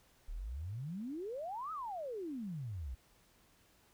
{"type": "exponential two-way sweep", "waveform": "sine", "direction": "up then down", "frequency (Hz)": [33.92, 1318.5, 57.9], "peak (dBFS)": -39, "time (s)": [0.28, 2.95], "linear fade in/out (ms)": 10, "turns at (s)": 1.72, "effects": ["pink hiss -68 dBFS RMS until 3.93 s"]}